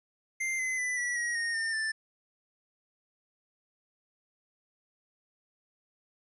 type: tone with pitch steps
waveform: square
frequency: 2093 / 2043 / 1993.9 / 1946.1 / 1899.4 / 1853.9 / 1809.5 / 1766.1 Hz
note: C7 / C7 / B6 / B6 / A#6 / A#6 / A6 / A6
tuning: 0 / -42 / +16 / -26 / +32 / -10 / +48 / +6 cents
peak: -30 dBFS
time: 0.4-1.92 s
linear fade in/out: 10 ms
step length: 190 ms
effects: resampled to 24000 Hz + 12-bit